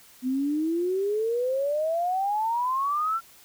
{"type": "exponential sweep", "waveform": "sine", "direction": "up", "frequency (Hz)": [249.2, 1371], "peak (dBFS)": -23, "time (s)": [0.22, 3.21], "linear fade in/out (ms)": 50, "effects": ["white hiss -53 dBFS RMS until 3.44 s"]}